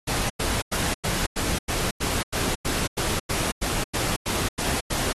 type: noise bursts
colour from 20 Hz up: pink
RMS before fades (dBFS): -26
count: 16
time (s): 0.07-5.13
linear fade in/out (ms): 10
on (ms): 230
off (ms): 92
effects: AAC 32 kbps